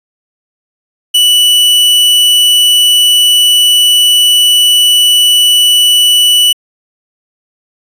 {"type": "tone", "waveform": "45% pulse", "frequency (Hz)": 2960, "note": "F#7", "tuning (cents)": 0, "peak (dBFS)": -4, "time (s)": [1.14, 6.53], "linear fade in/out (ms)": 10, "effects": ["resampled to 32000 Hz"]}